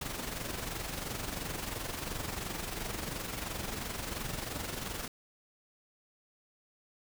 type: noise with amplitude modulation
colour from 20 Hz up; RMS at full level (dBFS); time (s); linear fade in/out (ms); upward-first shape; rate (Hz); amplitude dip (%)
pink; -36; 0.01-5.08; 5; sine; 22.9; 55
effects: none